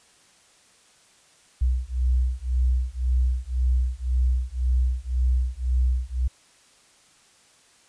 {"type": "beating tone pair", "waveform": "sine", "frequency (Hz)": [61.74, 63.64], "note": ["B1", "C2"], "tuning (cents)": [0, -47], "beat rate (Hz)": 1.9, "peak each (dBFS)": -23, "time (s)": [1.61, 6.28], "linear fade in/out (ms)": 10, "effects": ["white hiss -57 dBFS RMS until 7.88 s", "resampled to 22050 Hz"]}